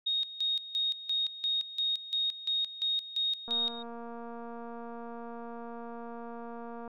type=tone with tremolo; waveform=sine; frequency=3729 Hz; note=A#7; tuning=in tune; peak=-27 dBFS; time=0.06-3.83 s; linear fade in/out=10 ms; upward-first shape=square; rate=2.9 Hz; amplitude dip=80%
type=click train; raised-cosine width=1 ms; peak=-31 dBFS; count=796; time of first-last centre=3.48-6.877 s; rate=234 Hz
effects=none